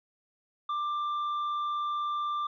sine tone with hard clipping, 1184 Hz, D6, 14 cents sharp, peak -30 dBFS, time 0.69-2.47 s, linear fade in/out 5 ms, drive 4 dB, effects resampled to 16000 Hz

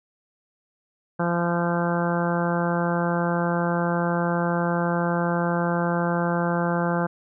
harmonic tone, 172.1 Hz, F3, 25 cents flat, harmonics 1 / 2 / 3 / 4 / 5 / 6 / 7 / 8 / 9, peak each -24 / -30 / -28 / -31 / -31 / -34 / -35 / -34 / -33 dBFS, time 1.19-7.07 s, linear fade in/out 10 ms, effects none

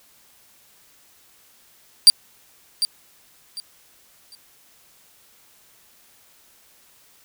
35% pulse tone with echo, 4699 Hz, D8, in tune, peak -4 dBFS, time 2.07-2.1 s, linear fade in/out 0 ms, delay 750 ms, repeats 3, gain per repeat -12 dB, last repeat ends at 4.35 s, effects white hiss -55 dBFS RMS until 7.24 s

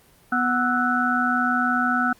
harmonic tone with a mistuned harmonic, 246.9 Hz, B3, in tune, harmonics 1 / 3 / 5 / 6, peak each -24 / -27 / -24 / -23 dBFS, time 0.32-2.13 s, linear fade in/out 5 ms, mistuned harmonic 5, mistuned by +110 cents, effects pink hiss -55 dBFS RMS until 2.19 s + Opus 32 kbps

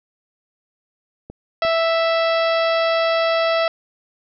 clicks, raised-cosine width 2 ms, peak -21 dBFS, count 2, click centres 1.3 / 1.65 s
harmonic tone, 659.3 Hz, E5, in tune, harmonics 1 / 2 / 3 / 4 / 5 / 6 / 7 / 8, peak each -17 / -23 / -27 / -29 / -31 / -33 / -34 / -35 dBFS, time 1.62-3.68 s, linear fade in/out 2 ms
effects none

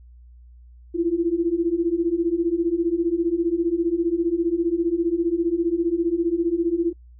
sine beating tone pair, 329.6 / 344.6 Hz, E4 / F4, 0 / -23 cents, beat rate 15 Hz, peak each -23 / -21 dBFS, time 0.94-6.93 s, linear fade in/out 20 ms, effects noise-tail reverb RT60 0.1 s tail -26 dB re dry + added 60 Hz sine -44 dBFS peak until 7.19 s

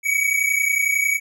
square tone pair together, 2245 / 2276 Hz, C#7 / C#7, +21 / +45 cents, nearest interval unison, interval 24 cents, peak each -21 dBFS, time 0.03-1.2 s, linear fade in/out 50 ms, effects none

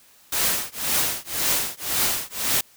white noise with tremolo, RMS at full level -20 dBFS, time 0.32-2.61 s, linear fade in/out 5 ms, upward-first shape triangle, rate 1.9 Hz, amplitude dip 100%, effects white hiss -54 dBFS RMS until 2.76 s

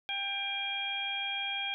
harmonic tone with a mistuned harmonic, 794 Hz, G5, 22 cents sharp, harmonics 1 / 2 / 3 / 4, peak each -40 / -43 / -36 / -35 dBFS, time 0.09-1.74 s, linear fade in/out 0 ms, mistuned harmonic 4, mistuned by +43 cents, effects none

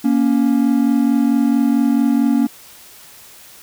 triangle tone pair together, 235.2 / 279.7 Hz, A#3 / C#4, +16 / +16 cents, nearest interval minor third, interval 300 cents, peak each -13 dBFS, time 0.04-2.47 s, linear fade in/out 10 ms, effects white hiss -42 dBFS RMS until 3.62 s

